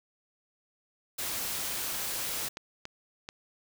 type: noise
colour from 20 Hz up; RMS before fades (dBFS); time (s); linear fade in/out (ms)
white; -34; 1.18-2.49; 10
type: clicks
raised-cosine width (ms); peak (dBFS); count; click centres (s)
0.2; -22; 3; 2.571 / 2.854 / 3.289
effects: none